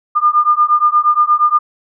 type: beating tone pair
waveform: sine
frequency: 1204 / 1212.5 Hz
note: D6 / D#6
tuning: +43 / -45 cents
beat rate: 8.5 Hz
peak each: -12 dBFS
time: 0.15-1.59 s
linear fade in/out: 20 ms
effects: none